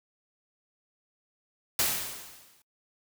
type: noise with exponential decay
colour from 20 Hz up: white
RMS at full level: -24 dBFS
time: 1.79-2.62 s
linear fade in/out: 2 ms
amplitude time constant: 180 ms
effects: noise-tail reverb RT60 0.1 s tail -24 dB re dry